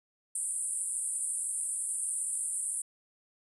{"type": "band-pass noise", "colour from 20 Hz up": "pink", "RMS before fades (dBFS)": -34, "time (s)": [0.35, 2.82], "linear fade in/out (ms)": 5, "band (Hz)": [8400, 10000], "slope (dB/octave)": 96, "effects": []}